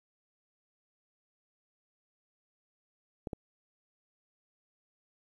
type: clicks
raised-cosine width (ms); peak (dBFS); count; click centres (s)
2; -23; 2; 3.272 / 3.332
effects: 10-bit